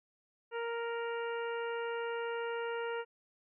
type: harmonic tone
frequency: 466.2 Hz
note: A#4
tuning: in tune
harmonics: 1 / 2 / 3 / 4 / 5 / 6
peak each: -36 / -42 / -43 / -48 / -52 / -50 dBFS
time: 0.51-3.05 s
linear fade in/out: 50 ms
effects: none